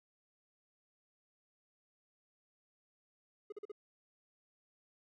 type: tone bursts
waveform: triangle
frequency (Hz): 415.3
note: G#4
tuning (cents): 0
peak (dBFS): -40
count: 4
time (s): 3.5-3.718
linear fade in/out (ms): 5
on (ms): 23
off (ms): 42
effects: none